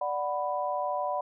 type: chord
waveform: sine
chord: B minor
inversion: first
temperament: equal with one note detuned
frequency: 587.3 / 740 / 990.6 Hz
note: D5 / F#5 / B5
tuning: 0 / 0 / +5 cents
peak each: -32 dBFS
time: 0.01-1.21 s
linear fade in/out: 5 ms
effects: none